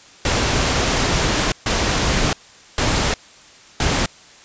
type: noise bursts at uneven times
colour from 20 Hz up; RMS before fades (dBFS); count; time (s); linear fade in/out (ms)
pink; -18; 4; 0.25-1.52 / 1.66-2.33 / 2.78-3.14 / 3.8-4.06; 2
effects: white hiss -45 dBFS RMS until 4.44 s + resampled to 16000 Hz